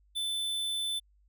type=tone; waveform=square; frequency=3520 Hz; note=A7; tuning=in tune; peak=-31 dBFS; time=0.15-1 s; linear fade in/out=20 ms; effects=added 50 Hz sine -62 dBFS peak until 1.28 s